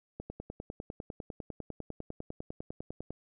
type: click train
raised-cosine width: 2 ms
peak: -26 dBFS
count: 30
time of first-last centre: 0.2-3.106 s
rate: 9.98 Hz
effects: none